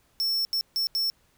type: tone bursts at uneven times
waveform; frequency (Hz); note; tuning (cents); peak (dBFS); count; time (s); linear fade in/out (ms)
square; 5400; E8; +41; -24; 4; 0.2-0.45 / 0.53-0.61 / 0.76-0.87 / 0.95-1.1; 0
effects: pink hiss -65 dBFS RMS until 1.37 s